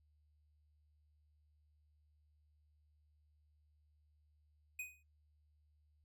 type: tone with exponential decay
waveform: square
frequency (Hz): 2496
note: D#7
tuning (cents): +5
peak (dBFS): -40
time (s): 4.79-5.03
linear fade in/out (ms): 5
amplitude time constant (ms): 52
effects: noise-tail reverb RT60 0.2 s tail -25 dB re dry + added 75 Hz sine -70 dBFS peak until 6.04 s